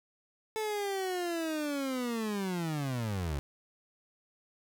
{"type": "linear sweep", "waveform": "30% pulse", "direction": "down", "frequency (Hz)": [440, 67], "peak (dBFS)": -29, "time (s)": [0.56, 3.39], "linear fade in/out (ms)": 0, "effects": []}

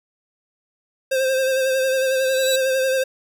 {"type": "tone with vibrato", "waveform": "square", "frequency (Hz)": 526, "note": "C5", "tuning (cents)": 9, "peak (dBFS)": -18, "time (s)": [1.11, 3.04], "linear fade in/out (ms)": 10, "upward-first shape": "sine", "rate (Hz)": 11, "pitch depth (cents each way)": 31}
{"type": "tone with exponential growth", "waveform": "25% pulse", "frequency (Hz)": 3902, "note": "B7", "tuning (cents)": -22, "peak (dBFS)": -15, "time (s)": [1.91, 2.56], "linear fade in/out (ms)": 5, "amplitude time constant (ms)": 140}
{"effects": []}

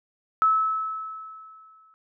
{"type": "tone with exponential decay", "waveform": "sine", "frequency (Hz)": 1300, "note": "E6", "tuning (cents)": -24, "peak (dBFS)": -15, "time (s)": [0.42, 1.94], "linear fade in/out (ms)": 0, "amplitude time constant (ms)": 330, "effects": []}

